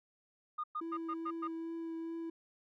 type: tone bursts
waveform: sine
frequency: 1224 Hz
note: D#6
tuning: 29 cents flat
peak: -34 dBFS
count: 6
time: 0.58-1.478 s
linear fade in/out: 10 ms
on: 58 ms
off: 110 ms
type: tone with vibrato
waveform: triangle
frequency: 329.6 Hz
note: E4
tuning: in tune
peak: -36 dBFS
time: 0.81-2.3 s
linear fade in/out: 5 ms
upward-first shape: triangle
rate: 2.4 Hz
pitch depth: 14 cents each way
effects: tanh soft clip ceiling -30 dBFS